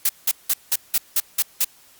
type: noise bursts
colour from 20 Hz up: blue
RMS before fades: -18 dBFS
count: 8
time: 0.05-1.646 s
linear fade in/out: 5 ms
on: 42 ms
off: 180 ms
effects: white hiss -52 dBFS RMS until 1.99 s + Opus 48 kbps